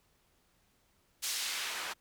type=noise with band-pass filter sweep; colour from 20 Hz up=white; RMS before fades=-37 dBFS; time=1.22-1.94 s; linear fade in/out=20 ms; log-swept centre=5500 to 1200 Hz; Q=0.72; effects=pink hiss -71 dBFS RMS until 2 s